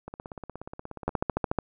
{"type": "two click trains", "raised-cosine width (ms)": 1, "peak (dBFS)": [-11, -24], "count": [8, 19], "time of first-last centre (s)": [[1.08, 1.587], [0.08, 1.151]], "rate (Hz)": [13.8, 16.8], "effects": []}